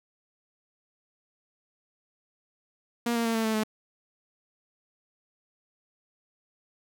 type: tone with pitch steps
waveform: sawtooth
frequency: 236.3 / 232.1 / 228 / 223.9 / 220 / 216.1 Hz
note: A#3 / A#3 / A#3 / A3 / A3 / A3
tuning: +24 / -7 / -38 / +30 / 0 / -31 cents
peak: -21 dBFS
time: 3.06-3.636 s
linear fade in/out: 5 ms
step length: 96 ms
effects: none